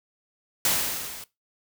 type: noise with level ramp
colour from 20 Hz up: white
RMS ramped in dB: -21 to -41 dBFS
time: 0.65-1.24 s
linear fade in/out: 2 ms
effects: noise-tail reverb RT60 0.2 s tail -19 dB re dry